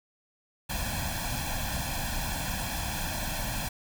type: noise with comb filter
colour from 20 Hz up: pink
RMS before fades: -32 dBFS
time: 0.69-3.69 s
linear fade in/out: 10 ms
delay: 1.2 ms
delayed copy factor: +0.9
effects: none